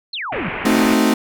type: exponential sweep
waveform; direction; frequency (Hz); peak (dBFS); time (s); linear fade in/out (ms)
sine; down; 4435 to 146.83; -23; 0.13-0.49; 5
type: low-pass noise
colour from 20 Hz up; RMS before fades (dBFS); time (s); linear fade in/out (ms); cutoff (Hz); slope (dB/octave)
white; -26; 0.32-0.94; 5; 2600; 48
type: chord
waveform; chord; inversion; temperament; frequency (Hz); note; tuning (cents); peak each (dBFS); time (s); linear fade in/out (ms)
40% pulse; A diminished seventh; none; equal; 220 / 261.6 / 311.1 / 370; A3 / C4 / Eb4 / Gb4; 0 / 0 / 0 / 0; -16 / -17 / -18 / -22; 0.65-1.14; 5
effects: none